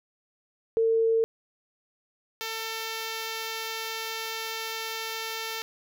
sine / 5% pulse tone pair in turn, 451.8 / 447.6 Hz, A4 / A4, +46 / +30 cents, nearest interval unison, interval 16 cents, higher first, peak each -20 / -20 dBFS, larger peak neither, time 0.77-1.24 / 2.41-5.62 s, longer second, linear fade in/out 0 ms, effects none

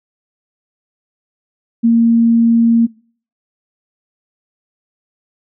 sine tone, 231.1 Hz, A#3, 15 cents flat, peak -7 dBFS, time 1.83-2.87 s, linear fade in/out 20 ms, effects noise-tail reverb RT60 0.5 s tail -25 dB re dry

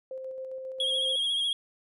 sine tone with tremolo, 523.3 Hz, C5, in tune, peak -34 dBFS, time 0.11-1.16 s, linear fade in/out 2 ms, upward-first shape square, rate 7.4 Hz, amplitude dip 25%
triangle tone with vibrato, 3283 Hz, G#7, 21 cents flat, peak -24 dBFS, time 0.8-1.53 s, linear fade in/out 2 ms, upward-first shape sine, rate 14 Hz, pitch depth 41 cents each way
effects resampled to 32000 Hz

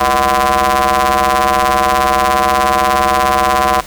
sawtooth ring-modulated tone, 134.4 Hz, C3, 47 cents sharp, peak -3 dBFS, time 0-3.81 s, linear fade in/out 10 ms, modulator 882 Hz, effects pink hiss -32 dBFS RMS until 3.86 s

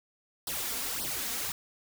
white noise with flanger, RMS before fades -34 dBFS, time 0.47-1.52 s, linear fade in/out 2 ms, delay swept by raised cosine 0.21 to 4.41 ms, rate 1.8 Hz, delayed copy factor +1, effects none

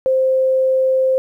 sine tone, 523.3 Hz, C5, in tune, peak -12 dBFS, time 0.06-1.18 s, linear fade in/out 0 ms, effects 9-bit

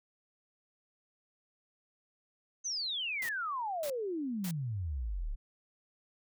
sine exponential sweep, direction down, 6340 to 31.71 Hz, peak -33 dBFS, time 2.64-5.36 s, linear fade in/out 20 ms
white noise bursts, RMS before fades -43 dBFS, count 3, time 3.22-4.51 s, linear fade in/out 2 ms, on 70 ms, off 540 ms
effects none

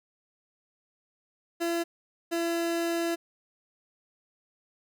30% pulse tone pair in turn, 338.6 / 337.1 Hz, E4 / E4, +46 / +39 cents, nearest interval unison, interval 7 cents, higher first, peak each -24 dBFS, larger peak neither, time 1.6-1.84 / 2.31-3.16 s, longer second, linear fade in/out 20 ms, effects none

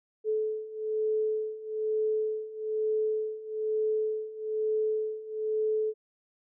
sine beating tone pair, 432.4 / 433.5 Hz, A4 / A4, -30 / -26 cents, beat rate 1.1 Hz, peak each -32 / -29 dBFS, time 0.24-5.94 s, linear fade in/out 50 ms, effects none

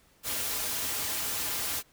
white noise with comb filter, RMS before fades -32 dBFS, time 0.23-1.83 s, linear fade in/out 50 ms, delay 5.4 ms, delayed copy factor -0.55, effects pink hiss -63 dBFS RMS until 1.92 s

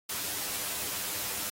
white noise with comb filter, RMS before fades -34 dBFS, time 0.09-1.5 s, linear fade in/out 5 ms, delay 9.9 ms, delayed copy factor +1, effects AAC 48 kbps

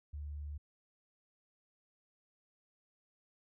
sine tone, 73.42 Hz, D2, in tune, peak -40 dBFS, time 0.13-0.58 s, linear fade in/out 10 ms, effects none

